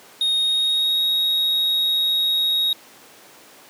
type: tone with pitch glide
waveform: triangle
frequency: 3721 to 3773 Hz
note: A#7 to A#7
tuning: -4 to +20 cents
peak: -16 dBFS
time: 0.21-2.73 s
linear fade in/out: 2 ms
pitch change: +24 cents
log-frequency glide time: 0.36-1.03 s
effects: pink hiss -46 dBFS RMS until 3.69 s + high-pass 300 Hz 12 dB/octave